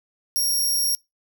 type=tone; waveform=15% pulse; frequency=5588 Hz; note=F8; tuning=in tune; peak=-14 dBFS; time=0.36-0.95 s; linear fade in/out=0 ms; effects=noise-tail reverb RT60 0.2 s tail -25 dB re dry